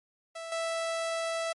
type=tone with level steps; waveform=sawtooth; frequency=659.3 Hz; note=E5; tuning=in tune; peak=-34 / -26 dBFS; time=0.35-1.53 s; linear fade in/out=10 ms; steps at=0.52 s; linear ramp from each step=2 ms; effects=MP3 48 kbps